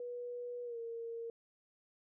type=tone with pitch glide; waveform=sine; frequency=486.3 to 461.9 Hz; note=B4 to A#4; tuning=-27 to -16 cents; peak=-40 dBFS; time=0-1.3 s; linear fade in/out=2 ms; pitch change=-89 cents; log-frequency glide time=0.64-0.78 s; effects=none